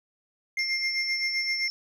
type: tone with tremolo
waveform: triangle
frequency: 2114 Hz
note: C7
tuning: 17 cents sharp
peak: -23 dBFS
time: 0.57-1.68 s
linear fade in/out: 2 ms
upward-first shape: sine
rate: 7.7 Hz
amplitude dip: 65%
type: tone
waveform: sine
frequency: 5390 Hz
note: E8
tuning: 38 cents sharp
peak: -29 dBFS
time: 0.59-1.7 s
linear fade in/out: 0 ms
effects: none